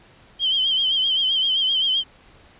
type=tone with vibrato; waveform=sine; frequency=3136 Hz; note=G7; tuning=in tune; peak=-17 dBFS; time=0.39-2.04 s; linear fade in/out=50 ms; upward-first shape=sine; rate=7.7 Hz; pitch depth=63 cents each way; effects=pink hiss -51 dBFS RMS until 2.59 s + resampled to 8000 Hz